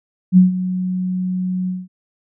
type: tone with ADSR envelope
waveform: sine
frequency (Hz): 183.7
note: F#3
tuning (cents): -12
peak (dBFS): -4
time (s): 0.32-1.88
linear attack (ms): 51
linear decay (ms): 140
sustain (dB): -14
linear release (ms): 200
effects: none